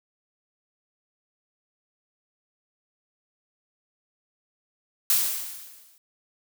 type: noise with exponential decay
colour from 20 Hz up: blue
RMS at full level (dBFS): -19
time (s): 5.1-5.98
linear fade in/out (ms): 1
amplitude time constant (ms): 190
effects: none